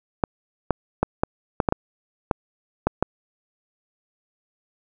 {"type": "clicks", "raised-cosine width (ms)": 1, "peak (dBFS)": -4, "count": 10, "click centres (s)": [0.238, 0.707, 1.03, 1.235, 1.602, 1.688, 1.724, 2.312, 2.87, 3.026], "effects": []}